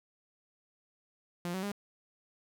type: tone with pitch steps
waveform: sawtooth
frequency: 174.61 / 188.23 / 202.9 Hz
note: F3 / F#3 / G#3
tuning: 0 / +30 / -40 cents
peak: -30 dBFS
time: 1.45-1.717 s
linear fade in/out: 0 ms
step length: 89 ms
effects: none